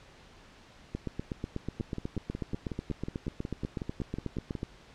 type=two click trains; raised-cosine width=3 ms; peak=-22 / -20 dBFS; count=16 / 31; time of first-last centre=1.8-4.552 / 0.95-4.631 s; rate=5.45 / 8.15 Hz; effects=pink hiss -55 dBFS RMS until 4.94 s + low-pass 5000 Hz 12 dB/octave